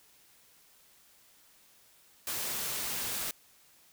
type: noise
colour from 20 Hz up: white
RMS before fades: -35 dBFS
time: 2.27-3.31 s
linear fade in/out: 2 ms
effects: white hiss -62 dBFS RMS until 3.92 s